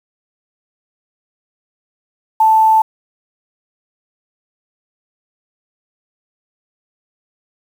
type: tone with quantisation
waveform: sine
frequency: 880 Hz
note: A5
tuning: in tune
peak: -7 dBFS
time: 2.4-2.82 s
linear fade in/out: 5 ms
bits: 6
effects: none